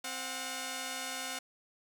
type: tone pair together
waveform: 5% pulse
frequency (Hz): 261.6 / 723.9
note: C4 / F#5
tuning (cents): 0 / -38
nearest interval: octave + tritone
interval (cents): 1762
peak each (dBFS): -30 / -27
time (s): 0.04-1.39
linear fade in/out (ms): 5
effects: none